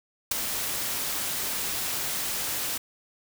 white noise with ADSR envelope, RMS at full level -22 dBFS, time 0.31-2.78 s, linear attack 6 ms, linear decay 11 ms, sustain -8 dB, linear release 8 ms, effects none

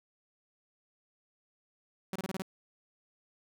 sawtooth tone bursts, 190 Hz, F#3, 46 cents sharp, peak -30 dBFS, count 6, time 2.13-2.421 s, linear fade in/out 2 ms, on 26 ms, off 27 ms, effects none

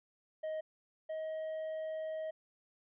triangle tone pair in turn, 627 / 631.7 Hz, D#5 / D#5, +13 / +26 cents, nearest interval unison, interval 13 cents, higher second, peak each -34 / -35 dBFS, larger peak first, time 0.43-0.61 / 1.09-2.31 s, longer second, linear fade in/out 10 ms, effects resampled to 8000 Hz

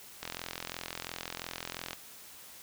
click train, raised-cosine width 0.2 ms, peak -19 dBFS, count 74, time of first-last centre 0.23-1.932 s, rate 42.9 Hz, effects white hiss -51 dBFS RMS until 2.62 s

